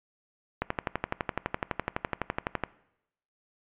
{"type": "click train", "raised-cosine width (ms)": 0.5, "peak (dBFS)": -12, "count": 25, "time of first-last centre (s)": [0.62, 2.637], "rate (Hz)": 11.9, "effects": ["noise-tail reverb RT60 0.8 s tail -20 dB re dry", "resampled to 8000 Hz"]}